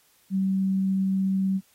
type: tone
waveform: sine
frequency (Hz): 191.7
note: G3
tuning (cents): -38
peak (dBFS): -21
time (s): 0.3-1.61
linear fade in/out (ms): 50
effects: white hiss -62 dBFS RMS until 1.74 s + AAC 48 kbps